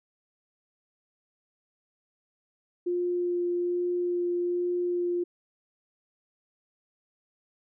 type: tone with vibrato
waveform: sine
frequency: 352.5 Hz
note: F4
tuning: 16 cents sharp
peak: -25 dBFS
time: 2.86-5.24 s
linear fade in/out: 10 ms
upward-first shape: sine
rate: 1.2 Hz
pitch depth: 8 cents each way
effects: none